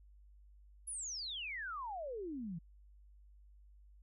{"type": "exponential sweep", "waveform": "sine", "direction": "down", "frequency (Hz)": [10850, 156.8], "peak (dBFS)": -40, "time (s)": [0.87, 2.59], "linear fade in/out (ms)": 10, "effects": ["added 50 Hz sine -58 dBFS peak until 4.02 s"]}